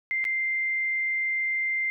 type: tone with dropouts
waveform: sine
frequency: 2091 Hz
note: C7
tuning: 2 cents flat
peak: -24 dBFS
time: 0.11-1.9 s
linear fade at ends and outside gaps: 0 ms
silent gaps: 0.242-0.251 s
effects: none